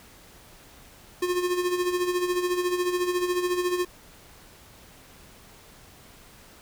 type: tone with tremolo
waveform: square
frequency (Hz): 358.1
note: F4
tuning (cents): +43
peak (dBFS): -22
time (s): 1.22-3.85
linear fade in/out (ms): 5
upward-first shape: sine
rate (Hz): 14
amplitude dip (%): 60
effects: pink hiss -51 dBFS RMS until 6.61 s